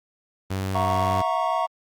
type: tone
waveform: sawtooth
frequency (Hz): 95.8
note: G2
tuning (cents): -39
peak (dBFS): -21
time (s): 0.5-1.22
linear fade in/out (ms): 10
type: chord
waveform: triangle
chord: F# dominant seventh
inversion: third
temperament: equal with one note detuned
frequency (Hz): 659.3 / 726 / 932.3 / 1108.7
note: E5 / F#5 / A#5 / C#6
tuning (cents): 0 / -33 / 0 / 0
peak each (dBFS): -25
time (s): 0.74-1.67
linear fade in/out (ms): 20
effects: Opus 48 kbps